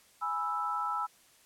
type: chord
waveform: sine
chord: E major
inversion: first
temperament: equal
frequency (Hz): 830.6 / 987.8 / 1318.5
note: G#5 / B5 / E6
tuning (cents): 0 / 0 / 0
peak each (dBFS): -37 / -37 / -32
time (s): 0.21-1.07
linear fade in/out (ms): 20
effects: white hiss -62 dBFS RMS until 1.45 s + low-pass 12000 Hz 12 dB/octave